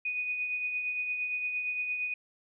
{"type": "tone with tremolo", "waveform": "sine", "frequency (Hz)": 2482, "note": "D#7", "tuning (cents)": -5, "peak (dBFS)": -28, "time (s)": [0.05, 2.14], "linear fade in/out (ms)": 5, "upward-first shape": "triangle", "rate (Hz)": 8.7, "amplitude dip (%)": 45, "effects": []}